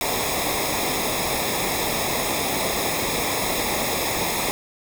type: noise with comb filter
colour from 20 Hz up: pink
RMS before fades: -24 dBFS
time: 0.01-4.51 s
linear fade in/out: 0 ms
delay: 0.67 ms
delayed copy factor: -0.75
effects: none